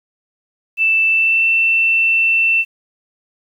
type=tone with pitch glide; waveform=sine; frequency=2651 to 2680 Hz; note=E7 to E7; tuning=+9 to +28 cents; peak=-11 dBFS; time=0.77-2.65 s; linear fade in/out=50 ms; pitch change=+19 cents; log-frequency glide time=1.07-1.46 s; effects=8-bit